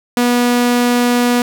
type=tone; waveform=sawtooth; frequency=243.1 Hz; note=B3; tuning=27 cents flat; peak=-7 dBFS; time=0.17-1.42 s; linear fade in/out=2 ms; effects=none